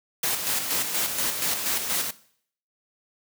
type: noise with tremolo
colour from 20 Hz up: white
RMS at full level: -25 dBFS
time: 0.23-2.11 s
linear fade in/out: 5 ms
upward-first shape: square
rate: 4.2 Hz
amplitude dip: 45%
effects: noise-tail reverb RT60 0.6 s tail -18 dB re dry + high-pass 100 Hz 12 dB/octave